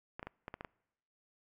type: clicks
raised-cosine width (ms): 0.5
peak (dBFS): -27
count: 7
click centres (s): 0.195 / 0.229 / 0.27 / 0.481 / 0.541 / 0.609 / 0.648
effects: noise-tail reverb RT60 0.9 s tail -26 dB re dry